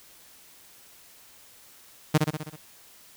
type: tone with echo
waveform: sawtooth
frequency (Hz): 153.8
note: D#3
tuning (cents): -20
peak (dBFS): -12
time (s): 2.14-2.18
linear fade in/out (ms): 10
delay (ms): 64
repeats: 6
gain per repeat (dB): -4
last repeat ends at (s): 2.564
effects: white hiss -53 dBFS RMS until 3.16 s